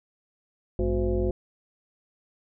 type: tone with frequency modulation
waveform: sine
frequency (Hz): 209.1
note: G#3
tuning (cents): +12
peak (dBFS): -22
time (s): 0.79-1.31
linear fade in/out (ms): 2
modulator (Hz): 154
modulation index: 1.9
effects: none